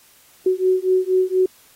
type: beating tone pair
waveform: sine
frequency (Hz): 370 / 374.2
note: F#4 / F#4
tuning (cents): 0 / +20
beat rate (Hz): 4.2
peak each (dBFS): -18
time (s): 0.46-1.46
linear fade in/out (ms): 5
effects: white hiss -52 dBFS RMS until 1.75 s + AAC 48 kbps